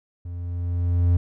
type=tone with level ramp; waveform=triangle; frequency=87.31 Hz; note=F2; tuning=in tune; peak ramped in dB=-29 to -12 dBFS; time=0.25-1.17 s; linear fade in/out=5 ms; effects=none